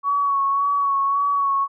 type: tone with vibrato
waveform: sine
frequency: 1119 Hz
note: C#6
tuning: 16 cents sharp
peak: -17 dBFS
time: 0.03-1.68 s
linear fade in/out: 50 ms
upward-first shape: sine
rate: 1.8 Hz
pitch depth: 27 cents each way
effects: none